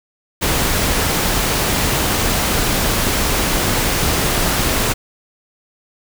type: noise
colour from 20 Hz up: pink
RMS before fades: -17 dBFS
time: 0.41-4.94 s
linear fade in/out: 20 ms
effects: none